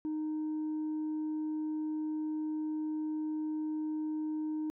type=tone; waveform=sine; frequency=308.9 Hz; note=D#4; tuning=12 cents flat; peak=-30 dBFS; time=0.05-4.7 s; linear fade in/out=0 ms; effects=tanh soft clip ceiling -31 dBFS